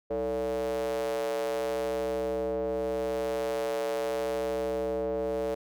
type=ring-modulated tone; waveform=square; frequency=63.4 Hz; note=B1; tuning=46 cents sharp; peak=-26 dBFS; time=0.1-5.55 s; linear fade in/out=10 ms; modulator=507 Hz; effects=none